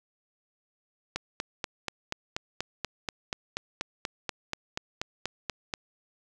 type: click train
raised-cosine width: 0.2 ms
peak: -13 dBFS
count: 20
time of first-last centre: 1.16-5.738 s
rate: 4.15 Hz
effects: none